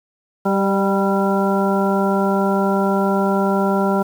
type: harmonic tone with a mistuned harmonic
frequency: 195.6 Hz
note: G3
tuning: 4 cents flat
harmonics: 1 / 2 / 3 / 4 / 5 / 7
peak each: -18 / -21 / -23 / -24 / -25 / -26 dBFS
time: 0.45-4.03 s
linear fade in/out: 10 ms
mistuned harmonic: 3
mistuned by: +28 cents
effects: 7-bit